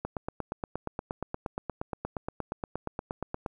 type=click train; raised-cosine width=1 ms; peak=-18 dBFS; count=30; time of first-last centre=0.05-3.462 s; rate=8.5 Hz; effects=10-bit